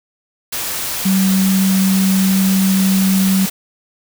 sine tone in noise, 191.2 Hz, G3, 43 cents flat, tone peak -11 dBFS, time 1.05-3.46 s, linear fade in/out 10 ms, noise white, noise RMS -22 dBFS, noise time 0.52-3.5 s, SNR +8 dB, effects none

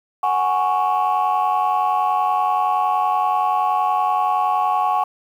sine chord, F# suspended second, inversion none, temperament equal, 740 / 830.6 / 1108.7 Hz, F#5 / G#5 / C#6, 0 / 0 / 0 cents, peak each -19 dBFS, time 0.23-5.04 s, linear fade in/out 5 ms, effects tanh soft clip ceiling -11 dBFS + 8-bit

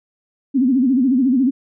sine tone with vibrato, 258.4 Hz, C4, 21 cents flat, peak -12 dBFS, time 0.54-1.51 s, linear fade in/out 20 ms, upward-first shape sine, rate 14 Hz, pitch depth 140 cents each way, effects none

